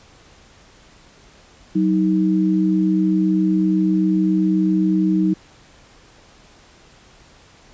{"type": "tone pair together", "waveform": "sine", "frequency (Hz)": [187.3, 315], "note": ["F#3", "D#4"], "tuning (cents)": [21, 21], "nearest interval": "major sixth", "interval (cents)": 900, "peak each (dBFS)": -17, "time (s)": [1.75, 5.34], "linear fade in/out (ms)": 10, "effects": ["pink hiss -49 dBFS RMS until 7.73 s", "resampled to 16000 Hz"]}